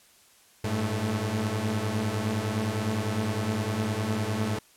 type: tone cluster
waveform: sawtooth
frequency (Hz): 100.8 / 110.6 / 217.9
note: G2 / A2 / A3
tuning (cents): +49 / +9 / -17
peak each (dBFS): -27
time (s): 0.64-4.59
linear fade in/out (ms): 5
effects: white hiss -58 dBFS RMS until 4.76 s + low-pass 12000 Hz 12 dB/octave